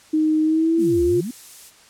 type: tone with pitch glide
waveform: sine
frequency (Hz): 311.1 to 351.2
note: D#4 to F4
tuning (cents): 0 to +10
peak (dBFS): -15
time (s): 0.13-1.21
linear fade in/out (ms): 10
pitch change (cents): +210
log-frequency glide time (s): 0.43-1.09
type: noise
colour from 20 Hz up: violet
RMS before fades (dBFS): -35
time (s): 0.77-1.72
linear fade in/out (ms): 50
type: exponential two-way sweep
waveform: sine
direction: down then up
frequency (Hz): 267.7 to 65.41 to 267.7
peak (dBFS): -25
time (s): 0.78-1.31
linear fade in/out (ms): 5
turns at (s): 1.04
effects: white hiss -50 dBFS RMS until 1.89 s + low-pass 9000 Hz 12 dB/octave